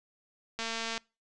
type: click train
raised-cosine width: 0.2 ms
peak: -18 dBFS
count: 89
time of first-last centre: 0.59-0.978 s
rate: 227 Hz
effects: noise-tail reverb RT60 0.3 s tail -25 dB re dry + resampled to 22050 Hz